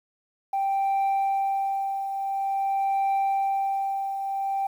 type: tone with tremolo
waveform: sine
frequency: 784 Hz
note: G5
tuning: in tune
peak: -18 dBFS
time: 0.53-4.67 s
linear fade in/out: 5 ms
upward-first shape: triangle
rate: 0.48 Hz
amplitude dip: 65%
effects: tanh soft clip ceiling -20 dBFS + 9-bit